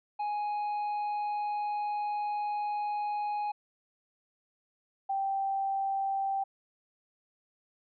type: tone pair in turn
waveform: triangle / sine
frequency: 832 / 782 Hz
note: G#5 / G5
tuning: +3 / -4 cents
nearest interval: minor second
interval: 107 cents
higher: first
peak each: -28 dBFS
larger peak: neither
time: 0.19-3.52 / 5.09-6.44 s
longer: first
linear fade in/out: 10 ms
effects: resampled to 11025 Hz